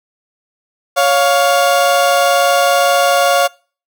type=tone pair together; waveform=30% pulse; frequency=558 / 703 Hz; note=C#5 / F5; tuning=+11 / +11 cents; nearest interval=major third; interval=400 cents; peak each=-10 dBFS; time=0.96-3.48 s; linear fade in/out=20 ms; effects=noise-tail reverb RT60 0.4 s tail -25 dB re dry